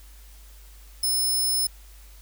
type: tone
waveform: 15% pulse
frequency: 5230 Hz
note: E8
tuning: 15 cents flat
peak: -16 dBFS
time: 1.03-1.67 s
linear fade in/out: 5 ms
effects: added 50 Hz sine -45 dBFS peak until 2.21 s + white hiss -54 dBFS RMS until 2.21 s